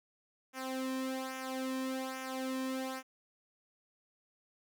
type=tone with flanger; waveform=sawtooth; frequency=261.6 Hz; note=C4; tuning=in tune; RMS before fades=-38 dBFS; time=0.53-3.03 s; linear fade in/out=50 ms; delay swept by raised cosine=0.23 to 1.43 ms; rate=1.2 Hz; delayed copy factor=-0.75; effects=none